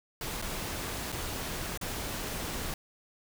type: noise with dropouts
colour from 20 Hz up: pink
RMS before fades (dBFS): -36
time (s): 0.21-2.74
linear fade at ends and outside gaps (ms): 2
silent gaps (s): 0.417-0.423 / 1.12-1.124 / 1.775-1.812
effects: none